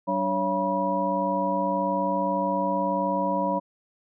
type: tone cluster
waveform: sine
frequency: 190.2 / 291.9 / 556 / 675 / 969 Hz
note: F#3 / D4 / C#5 / E5 / B5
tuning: +48 / -10 / +5 / +41 / -33 cents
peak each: -30 / -31 / -28 / -33 / -26 dBFS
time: 0.07-3.6 s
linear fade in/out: 20 ms
effects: none